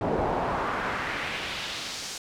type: noise with band-pass filter sweep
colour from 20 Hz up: brown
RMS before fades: -30 dBFS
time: 0.01-2.18 s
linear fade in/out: 2 ms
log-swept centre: 530 to 6500 Hz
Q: 1.5
effects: none